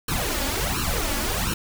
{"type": "noise with flanger", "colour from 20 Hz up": "pink", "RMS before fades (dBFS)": -25, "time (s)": [0.08, 1.54], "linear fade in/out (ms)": 5, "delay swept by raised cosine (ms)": [0.71, 3.61], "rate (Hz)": 1.4, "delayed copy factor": 0.9, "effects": []}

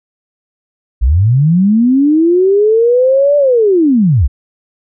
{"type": "linear two-way sweep", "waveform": "sine", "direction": "up then down", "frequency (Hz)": [51.6, 587.3, 51.6], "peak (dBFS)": -6, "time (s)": [1.01, 4.28], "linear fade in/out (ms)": 20, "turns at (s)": 3.37, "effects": []}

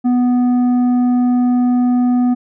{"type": "tone with tanh clipping", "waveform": "sine", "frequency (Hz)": 246.9, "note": "B3", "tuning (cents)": 0, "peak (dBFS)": -12, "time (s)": [0.04, 2.35], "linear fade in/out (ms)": 20, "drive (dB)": 7, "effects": []}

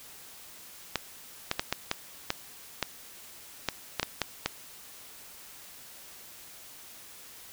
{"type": "clicks", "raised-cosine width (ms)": 0.2, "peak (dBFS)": -9, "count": 12, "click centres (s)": [0.957, 1.514, 1.595, 1.726, 1.914, 2.304, 2.827, 3.687, 3.997, 4.03, 4.217, 4.46], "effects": ["white hiss -49 dBFS RMS until 7.52 s"]}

